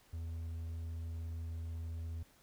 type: tone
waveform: triangle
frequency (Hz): 82.41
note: E2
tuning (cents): 0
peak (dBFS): -37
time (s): 0.13-2.23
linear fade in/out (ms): 5
effects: pink hiss -66 dBFS RMS until 2.42 s